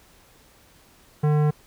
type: tone with tanh clipping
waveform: sine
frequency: 150 Hz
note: D3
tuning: 37 cents sharp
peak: -19 dBFS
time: 1.23-1.51 s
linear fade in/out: 10 ms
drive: 16 dB
effects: pink hiss -55 dBFS RMS until 1.66 s